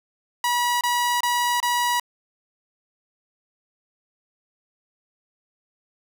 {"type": "tone bursts", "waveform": "sawtooth", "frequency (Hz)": 968, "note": "B5", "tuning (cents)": -35, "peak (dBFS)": -16, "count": 4, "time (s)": [0.44, 1.998], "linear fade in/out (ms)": 2, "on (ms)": 370, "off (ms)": 26, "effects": []}